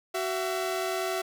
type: tone pair together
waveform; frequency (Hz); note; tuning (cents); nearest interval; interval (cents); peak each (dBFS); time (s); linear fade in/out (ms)
sawtooth; 376.2 / 671; F#4 / E5; +29 / +31; minor seventh; 1002; -27; 0.14-1.22; 10
effects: none